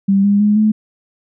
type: tone with pitch steps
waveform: sine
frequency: 196.4 / 202.4 / 208.6 / 214.9 Hz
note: G3 / G#3 / G#3 / A3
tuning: +4 / -44 / +8 / -41 cents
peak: -9 dBFS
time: 0.08-0.72 s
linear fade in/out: 10 ms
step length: 160 ms
effects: none